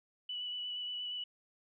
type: tone with vibrato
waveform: sine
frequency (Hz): 2960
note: F#7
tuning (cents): 0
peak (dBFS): -37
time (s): 0.29-1.24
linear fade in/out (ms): 5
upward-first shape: square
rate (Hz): 8.5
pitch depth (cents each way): 12
effects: none